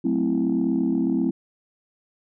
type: chord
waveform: sine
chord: F# half-diminished seventh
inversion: none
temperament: equal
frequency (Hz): 185 / 220 / 261.6 / 329.6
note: F#3 / A3 / C4 / E4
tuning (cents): 0 / 0 / 0 / 0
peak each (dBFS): -27 / -25 / -22 / -24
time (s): 0.04-1.31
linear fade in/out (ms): 10
effects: tanh soft clip ceiling -13 dBFS